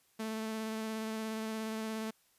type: tone with vibrato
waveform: sawtooth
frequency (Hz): 220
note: A3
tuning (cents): 0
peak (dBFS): -32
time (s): 0.19-2.11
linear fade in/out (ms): 10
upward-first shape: square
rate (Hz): 17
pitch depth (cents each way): 11
effects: white hiss -70 dBFS RMS until 2.38 s + resampled to 32000 Hz